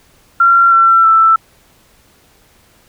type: tone with pitch steps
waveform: sine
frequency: 1372 / 1349.2 / 1326.8 Hz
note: F6 / E6 / E6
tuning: -31 / +40 / +11 cents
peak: -5 dBFS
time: 0.4-1.36 s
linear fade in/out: 5 ms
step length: 320 ms
effects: pink hiss -50 dBFS RMS until 2.88 s